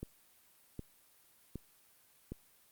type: click train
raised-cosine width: 3 ms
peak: -28 dBFS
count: 4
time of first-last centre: 0.03-2.32 s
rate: 1.31 Hz
effects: white hiss -66 dBFS RMS until 2.71 s + Opus 32 kbps